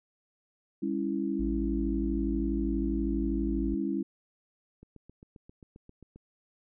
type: chord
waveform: sine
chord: C# diminished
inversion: second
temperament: equal with one note detuned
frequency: 200.7 / 277.2 / 329.6 Hz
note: G3 / C#4 / E4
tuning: +41 / 0 / 0 cents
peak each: -33 / -32 / -32 dBFS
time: 0.82-4.03 s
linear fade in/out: 10 ms
type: tone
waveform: triangle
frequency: 55 Hz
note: A1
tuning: in tune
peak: -30 dBFS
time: 1.39-3.75 s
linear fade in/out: 10 ms
type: click train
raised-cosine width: 3 ms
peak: -37 dBFS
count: 11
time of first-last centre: 4.83-6.16 s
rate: 7.52 Hz
effects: none